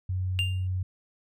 sine tone, 92.5 Hz, F#2, in tune, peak -26 dBFS, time 0.09-0.83 s, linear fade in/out 5 ms
triangle tone with exponential decay, 2794 Hz, F7, in tune, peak -21 dBFS, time 0.39-0.67 s, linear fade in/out 0 ms, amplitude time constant 59 ms
effects none

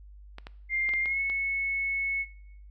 clicks, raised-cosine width 0.3 ms, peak -25 dBFS, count 6, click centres 0.384 / 0.469 / 0.891 / 0.937 / 1.058 / 1.299 s
sine tone with pitch glide, 2107 to 2200 Hz, C7 to C#7, +12 to -14 cents, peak -26 dBFS, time 0.69-2.26 s, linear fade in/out 50 ms, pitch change +74 cents, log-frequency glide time 1.01-1.2 s
effects noise-tail reverb RT60 0.7 s tail -19 dB re dry + added 50 Hz sine -46 dBFS peak until 2.7 s

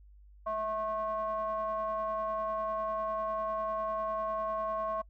triangle ring-modulated tone, 218.5 Hz, A3, 12 cents flat, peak -26 dBFS, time 0.46-5.02 s, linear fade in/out 10 ms, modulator 869 Hz, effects noise-tail reverb RT60 0.1 s tail -26 dB re dry + added 50 Hz sine -53 dBFS peak until 5.09 s

